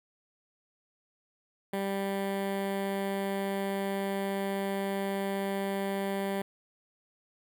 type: tone with notch filter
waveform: 15% pulse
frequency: 196.4 Hz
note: G3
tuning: 4 cents sharp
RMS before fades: -32 dBFS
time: 1.73-6.42 s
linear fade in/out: 5 ms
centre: 5800 Hz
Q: 0.76
effects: none

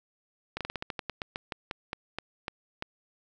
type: slowing click train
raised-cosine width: 0.3 ms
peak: -17 dBFS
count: 17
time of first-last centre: 0.57-2.824 s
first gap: 37 ms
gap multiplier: 1.16
effects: none

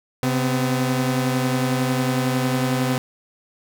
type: tone pair together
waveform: sawtooth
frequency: 131.9 / 252.8 Hz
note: C3 / B3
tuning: +14 / +41 cents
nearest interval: major seventh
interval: 1127 cents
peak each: -18 dBFS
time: 0.23-2.98 s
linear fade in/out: 0 ms
effects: none

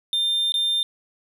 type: tone with dropouts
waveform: triangle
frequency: 3600 Hz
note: A7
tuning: 39 cents sharp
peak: -18 dBFS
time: 0.13-0.83 s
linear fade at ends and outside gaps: 1 ms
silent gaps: 0.521-0.541 s
effects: none

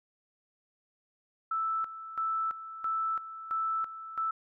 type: tone with tremolo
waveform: sine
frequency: 1318.5 Hz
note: E6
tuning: in tune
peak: -28 dBFS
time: 1.51-4.31 s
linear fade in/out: 5 ms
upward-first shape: square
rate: 1.5 Hz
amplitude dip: 75%
effects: none

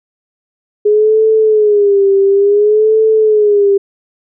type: tone with vibrato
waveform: sine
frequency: 415.1 Hz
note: G#4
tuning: 1 cent flat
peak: -6 dBFS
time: 0.85-3.78 s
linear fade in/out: 10 ms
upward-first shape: sine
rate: 0.57 Hz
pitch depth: 98 cents each way
effects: none

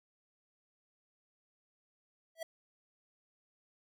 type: tone with exponential growth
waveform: square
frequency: 654 Hz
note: E5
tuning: 14 cents flat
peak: -35 dBFS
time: 2.35-2.43 s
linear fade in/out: 5 ms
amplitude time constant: 16 ms
effects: none

